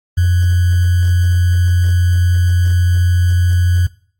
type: tone with sample-and-hold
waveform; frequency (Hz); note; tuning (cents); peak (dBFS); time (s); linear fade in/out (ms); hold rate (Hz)
sine; 88.6; F2; +25; -9; 0.17-3.87; 10; 1575
effects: noise-tail reverb RT60 0.5 s tail -20 dB re dry + AAC 64 kbps